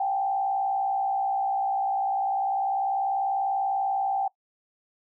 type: tone with frequency modulation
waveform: sine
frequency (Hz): 784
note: G5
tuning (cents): 0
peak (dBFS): -23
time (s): 0-4.28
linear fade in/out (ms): 5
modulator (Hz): 60.3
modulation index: 0.67
effects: noise-tail reverb RT60 0.1 s tail -21 dB re dry